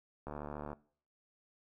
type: click train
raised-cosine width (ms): 1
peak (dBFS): -28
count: 35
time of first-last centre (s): 0.27-0.731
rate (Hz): 73.8
effects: noise-tail reverb RT60 0.5 s tail -21 dB re dry